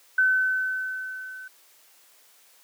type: tone with level ramp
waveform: sine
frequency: 1520 Hz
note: F#6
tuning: 46 cents sharp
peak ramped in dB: -16 to -38 dBFS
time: 0.18-1.48 s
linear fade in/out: 5 ms
effects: white hiss -57 dBFS RMS until 2.63 s + high-pass 400 Hz 12 dB/octave